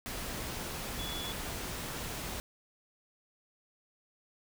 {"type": "tone in noise", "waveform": "sine", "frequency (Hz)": 3410, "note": "G#7", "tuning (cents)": 45, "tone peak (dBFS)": -40, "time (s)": [0.99, 1.32], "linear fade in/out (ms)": 0, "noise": "pink", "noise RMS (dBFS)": -39, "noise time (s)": [0.06, 2.4], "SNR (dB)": -4, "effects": []}